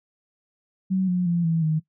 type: tone with pitch steps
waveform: sine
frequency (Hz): 188.4 / 179.89 / 171.77 / 164.01 / 156.61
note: F#3 / F#3 / F3 / E3 / D#3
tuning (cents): +32 / -48 / -28 / -8 / +12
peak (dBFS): -19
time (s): 0.9-1.8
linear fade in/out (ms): 20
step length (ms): 180
effects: noise-tail reverb RT60 0.1 s tail -19 dB re dry